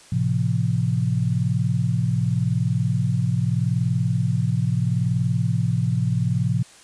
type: chord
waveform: sine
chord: F major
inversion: first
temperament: equal with one note detuned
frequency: 110 / 130.81 / 171.42 Hz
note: A2 / C3 / F3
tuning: 0 / 0 / -32 cents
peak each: -23 / -22 / -24 dBFS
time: 0.12-6.63 s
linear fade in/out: 5 ms
effects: white hiss -48 dBFS RMS until 6.83 s + resampled to 22050 Hz